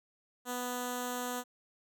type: tone with notch filter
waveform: 5% pulse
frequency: 247.2 Hz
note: B3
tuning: 2 cents sharp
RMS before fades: -37 dBFS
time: 0.45-1.44 s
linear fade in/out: 50 ms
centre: 2300 Hz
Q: 0.76
effects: none